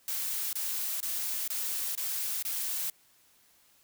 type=noise bursts; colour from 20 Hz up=blue; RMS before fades=-33 dBFS; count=6; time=0.08-2.9 s; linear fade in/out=2 ms; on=450 ms; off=24 ms; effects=white hiss -64 dBFS RMS until 3.83 s